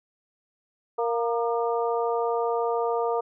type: harmonic tone with a mistuned harmonic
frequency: 233.1 Hz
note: A#3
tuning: in tune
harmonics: 2 / 3 / 4 / 5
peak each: -25 / -29 / -31 / -33 dBFS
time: 0.98-3.21 s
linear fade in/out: 10 ms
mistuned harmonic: 5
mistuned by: +54 cents
effects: none